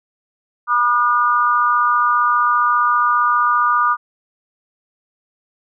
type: tone with amplitude modulation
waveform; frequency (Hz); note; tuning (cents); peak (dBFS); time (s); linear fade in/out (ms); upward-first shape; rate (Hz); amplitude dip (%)
sine; 1209; D6; +50; -8; 0.67-3.97; 50; sine; 235; 95
effects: none